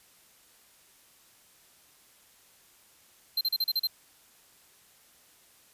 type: tone bursts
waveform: square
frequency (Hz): 4138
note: C8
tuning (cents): -20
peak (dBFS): -25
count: 7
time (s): 3.37-3.872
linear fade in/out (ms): 5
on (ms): 40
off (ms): 37
effects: white hiss -60 dBFS RMS until 5.73 s + resampled to 32000 Hz